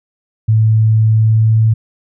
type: tone with pitch glide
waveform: sine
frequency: 110 to 111.02 Hz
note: A2 to A2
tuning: 0 to +16 cents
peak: -7 dBFS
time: 0.48-1.74 s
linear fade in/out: 10 ms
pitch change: +16 cents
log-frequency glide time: 1.13-1.62 s
effects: none